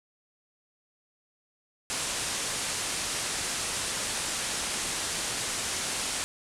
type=low-pass noise; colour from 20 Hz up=white; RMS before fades=-32 dBFS; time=1.9-6.24 s; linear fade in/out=0 ms; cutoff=10000 Hz; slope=48 dB/octave; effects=none